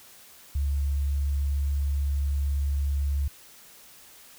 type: tone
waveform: sine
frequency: 70.5 Hz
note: C#2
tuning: 30 cents sharp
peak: -23 dBFS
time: 0.55-3.28 s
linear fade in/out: 5 ms
effects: white hiss -51 dBFS RMS until 4.38 s

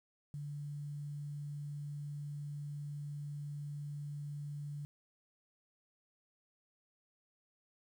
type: tone with quantisation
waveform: sine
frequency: 145.7 Hz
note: D3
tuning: 13 cents flat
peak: -40 dBFS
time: 0.34-4.85 s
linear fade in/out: 0 ms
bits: 11
effects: none

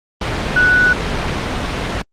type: tone in noise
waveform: sine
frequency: 1480 Hz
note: F#6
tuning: in tune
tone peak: -9 dBFS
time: 0.56-0.93 s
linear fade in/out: 5 ms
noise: pink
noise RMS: -19 dBFS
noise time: 0.21-2.02 s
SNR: +7 dB
effects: low-pass 4000 Hz 12 dB/octave + Opus 32 kbps

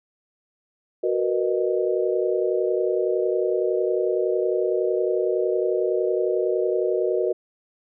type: chord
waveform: sine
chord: B major seventh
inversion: second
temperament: just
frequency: 370.4 / 463 / 493.9 / 617.4 Hz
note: F#4 / A#4 / B4 / D#5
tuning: +2 / -12 / 0 / -14 cents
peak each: -23 / -25 / -28 / -27 dBFS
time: 1.03-7.33 s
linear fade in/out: 10 ms
effects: none

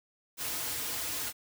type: noise with comb filter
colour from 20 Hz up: white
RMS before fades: -35 dBFS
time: 0.37-1.33 s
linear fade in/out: 50 ms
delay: 5.2 ms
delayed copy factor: -1
effects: none

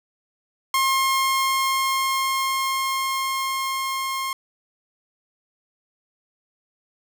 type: tone with level ramp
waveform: sawtooth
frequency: 1069 Hz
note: C6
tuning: 37 cents sharp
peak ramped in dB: -14 to -21 dBFS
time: 0.74-4.33 s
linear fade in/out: 2 ms
effects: none

